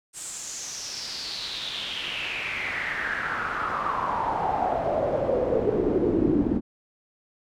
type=noise with band-pass filter sweep; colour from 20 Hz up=brown; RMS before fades=-27 dBFS; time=0.13-6.61 s; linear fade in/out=50 ms; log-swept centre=8200 to 270 Hz; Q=5.4; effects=none